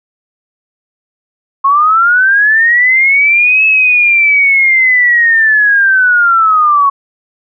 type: linear two-way sweep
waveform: sine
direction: up then down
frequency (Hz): 1080 to 2600 to 1102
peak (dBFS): -5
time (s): 1.64-6.9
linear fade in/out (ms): 10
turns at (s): 3.65
effects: none